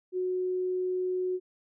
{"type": "tone", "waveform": "sine", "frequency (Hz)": 367.1, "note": "F#4", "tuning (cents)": -14, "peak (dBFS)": -27, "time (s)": [0.12, 1.4], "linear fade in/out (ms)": 50, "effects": []}